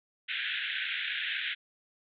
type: band-pass noise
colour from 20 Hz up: pink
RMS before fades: -34 dBFS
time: 0.28-1.55 s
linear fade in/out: 20 ms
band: 1500 to 3700 Hz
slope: 96 dB/octave
effects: none